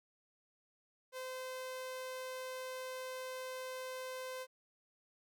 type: tone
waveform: sawtooth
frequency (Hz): 515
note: C5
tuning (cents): -28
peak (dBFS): -38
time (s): 1.12-4.47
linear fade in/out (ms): 50
effects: none